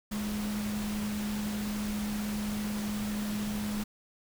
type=tone in noise; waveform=sine; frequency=209.4 Hz; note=G#3; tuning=15 cents sharp; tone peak=-31 dBFS; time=0.11-3.84 s; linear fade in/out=10 ms; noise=pink; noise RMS=-40 dBFS; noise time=0.11-3.84 s; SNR=+6 dB; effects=none